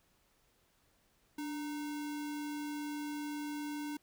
sine tone with sample-and-hold, 293.7 Hz, D4, in tune, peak -37 dBFS, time 1.38-3.97 s, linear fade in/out 5 ms, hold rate 1225 Hz, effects pink hiss -72 dBFS RMS until 4.02 s

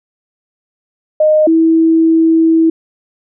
sine tone pair in turn, 616 / 325.2 Hz, D#5 / E4, -17 / -23 cents, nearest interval major seventh, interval 1106 cents, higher first, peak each -6 dBFS, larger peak neither, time 1.2-1.47 / 1.47-2.7 s, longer second, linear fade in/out 5 ms, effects none

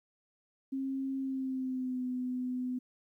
sine tone with pitch glide, 268.3 to 251.8 Hz, C4 to B3, +44 to +34 cents, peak -32 dBFS, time 0.72-2.79 s, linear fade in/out 10 ms, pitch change -110 cents, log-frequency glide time 1.19-2.05 s, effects 12-bit

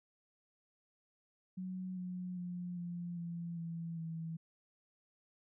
sine tone with pitch steps, 185 / 181.19 / 177.46 / 173.81 / 170.23 / 166.73 / 163.3 Hz, F#3 / F#3 / F3 / F3 / F3 / E3 / E3, 0 / -36 / +28 / -8 / -44 / +20 / -16 cents, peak -39 dBFS, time 1.57-4.37 s, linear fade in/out 10 ms, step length 400 ms, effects none

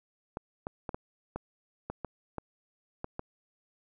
clicks, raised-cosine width 1 ms, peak -21 dBFS, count 10, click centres 0.371 / 0.669 / 0.892 / 0.945 / 1.36 / 1.9 / 2.047 / 2.383 / 3.044 / 3.194 s, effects none

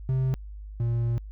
triangle tone pair in turn, 130.81 / 117.36 Hz, C3 / A#2, 0 / +12 cents, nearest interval major second, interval 188 cents, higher first, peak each -20 / -21 dBFS, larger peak first, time 0.09-0.34 / 0.8-1.18 s, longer second, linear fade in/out 0 ms, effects added 51 Hz sine -37 dBFS peak until 1.31 s

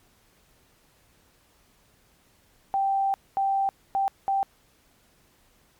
sine tone bursts at uneven times, 783 Hz, G5, 2 cents flat, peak -21 dBFS, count 4, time 2.74-3.14 / 3.37-3.69 / 3.95-4.08 / 4.28-4.43 s, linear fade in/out 0 ms, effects pink hiss -62 dBFS RMS until 5.79 s + MP3 96 kbps

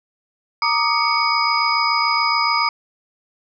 sine tone cluster, 929 / 1179 / 1246 / 2236 / 4966 Hz, A#5 / D6 / D#6 / C#7 / D#8, -6 / +6 / +2 / +14 / -4 cents, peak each -22 dBFS, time 0.62-2.69 s, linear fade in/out 2 ms, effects none

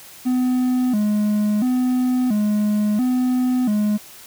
triangle tone with vibrato, 229.9 Hz, A#3, 24 cents flat, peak -14 dBFS, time 0.25-3.98 s, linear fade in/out 20 ms, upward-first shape square, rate 0.73 Hz, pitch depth 160 cents each way, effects white hiss -42 dBFS RMS until 4.26 s

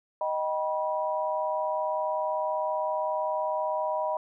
sine chord, Eb augmented, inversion none, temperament just, 622.3 / 777.8 / 972.3 Hz, Eb5 / G5 / B5, 0 / -14 / -27 cents, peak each -29 / -34 / -30 dBFS, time 0.21-4.17 s, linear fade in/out 2 ms, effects none

